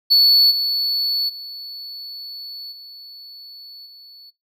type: tone with level steps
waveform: triangle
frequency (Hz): 4435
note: C#8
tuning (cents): 0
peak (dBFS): -8 / -16 / -29 / -35 / -39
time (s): 0.1-4.31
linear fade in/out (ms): 20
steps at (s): 0.5 / 1.28 / 2.71 / 3.85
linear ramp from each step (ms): 20
effects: noise-tail reverb RT60 0.2 s tail -21 dB re dry